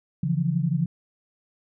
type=tone cluster; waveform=sine; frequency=140.8 / 167.4 / 179.1 Hz; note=C#3 / E3 / F3; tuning=+27 / +27 / +44 cents; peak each=-25 / -24 / -29 dBFS; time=0.23-0.86 s; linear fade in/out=5 ms; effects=none